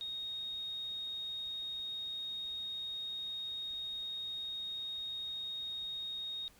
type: tone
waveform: sine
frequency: 3729 Hz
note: A#7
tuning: in tune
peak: -38 dBFS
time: 0.01-6.48 s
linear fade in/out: 0 ms
effects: pink hiss -63 dBFS RMS until 6.59 s